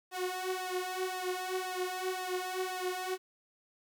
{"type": "tone with flanger", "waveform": "sawtooth", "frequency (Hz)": 368.9, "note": "F#4", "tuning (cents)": -5, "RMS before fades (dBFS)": -36, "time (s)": [0.11, 3.18], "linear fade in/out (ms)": 50, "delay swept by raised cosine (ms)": [1.1, 4.3], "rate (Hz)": 1.9, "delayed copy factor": 0.85, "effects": ["11-bit"]}